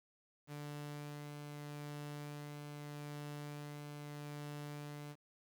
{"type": "tone with tremolo", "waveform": "sawtooth", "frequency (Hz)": 146.83, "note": "D3", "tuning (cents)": 0, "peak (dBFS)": -40, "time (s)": [0.47, 5.16], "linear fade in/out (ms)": 50, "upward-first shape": "sine", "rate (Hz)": 0.8, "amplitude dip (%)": 25, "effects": ["11-bit"]}